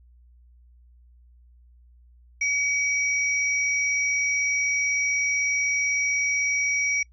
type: tone pair together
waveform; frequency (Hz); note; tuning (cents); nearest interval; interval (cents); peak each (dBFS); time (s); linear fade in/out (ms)
sine; 2269 / 5718; C#7 / F8; +40 / +40; octave + major third; 1600; -22 / -30; 2.41-7.03; 5
effects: noise-tail reverb RT60 0.1 s tail -25 dB re dry + added 60 Hz sine -51 dBFS peak until 7.12 s